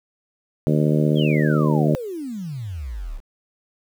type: harmonic tone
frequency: 75.8 Hz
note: D#2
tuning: 45 cents flat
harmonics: 2 / 3 / 4 / 5 / 6 / 7 / 8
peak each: -18 / -22 / -24 / -26 / -28 / -29 / -30 dBFS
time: 0.67-1.95 s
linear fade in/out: 0 ms
type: exponential sweep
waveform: sine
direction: down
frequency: 3438 to 30 Hz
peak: -27 dBFS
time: 1.15-3.21 s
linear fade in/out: 50 ms
effects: 8-bit